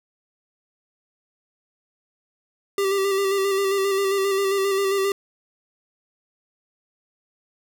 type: tone with vibrato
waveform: square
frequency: 392 Hz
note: G4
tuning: in tune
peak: -20 dBFS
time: 2.78-5.12 s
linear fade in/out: 2 ms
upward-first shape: square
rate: 7.5 Hz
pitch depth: 26 cents each way
effects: none